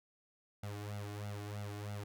sawtooth tone with flanger, 103.1 Hz, G#2, 12 cents flat, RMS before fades -43 dBFS, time 0.63-2.04 s, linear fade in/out 5 ms, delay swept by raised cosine 1.4 to 2.8 ms, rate 3.1 Hz, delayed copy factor +1, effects none

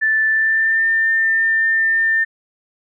sine tone with pitch glide, 1760 to 1799.1 Hz, A6 to A6, 0 to +38 cents, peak -13 dBFS, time 0.01-2.25 s, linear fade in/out 20 ms, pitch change +38 cents, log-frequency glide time 0.28-0.84 s, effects none

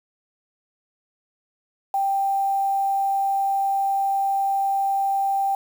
sine tone with quantisation, 786 Hz, G5, 4 cents sharp, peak -19 dBFS, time 1.94-5.55 s, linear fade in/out 2 ms, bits 7, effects none

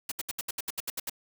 white noise bursts, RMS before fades -33 dBFS, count 11, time 0.09-1.097 s, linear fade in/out 5 ms, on 27 ms, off 71 ms, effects none

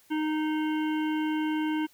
harmonic tone, 309.3 Hz, D#4, 10 cents flat, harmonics 1 / 3 / 5 / 7 / 9 / 10, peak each -26 / -36 / -40 / -43 / -45 / -46 dBFS, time 0.1-1.87 s, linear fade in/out 20 ms, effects white hiss -61 dBFS RMS until 1.93 s

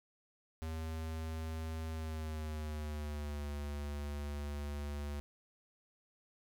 square tone with pitch glide, 80.1 to 72.61 Hz, E2 to D2, -49 to -19 cents, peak -39 dBFS, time 0.62-5.2 s, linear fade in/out 0 ms, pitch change -170 cents, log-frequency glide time 1.9-3.49 s, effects none

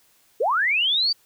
sine linear sweep, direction up, 390 to 4705 Hz, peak -18 dBFS, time 0.4-1.13 s, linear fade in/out 10 ms, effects white hiss -60 dBFS RMS until 1.25 s

